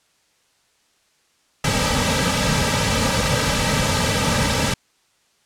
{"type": "noise with comb filter", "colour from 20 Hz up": "pink", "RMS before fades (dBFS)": -19, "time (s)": [1.64, 4.74], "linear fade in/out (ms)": 5, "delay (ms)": 2.8, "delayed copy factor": -0.95, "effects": ["white hiss -62 dBFS RMS until 5.45 s", "low-pass 8000 Hz 12 dB/octave"]}